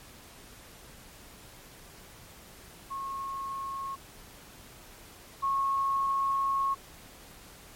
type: tone pair in turn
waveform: sine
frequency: 1089 / 1093.5 Hz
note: C#6 / C#6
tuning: -31 / -24 cents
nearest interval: unison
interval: 7 cents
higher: second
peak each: -33 / -25 dBFS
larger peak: second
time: 2.9-3.96 / 5.42-6.75 s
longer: second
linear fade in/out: 20 ms
effects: pink hiss -51 dBFS RMS until 7.75 s + MP3 64 kbps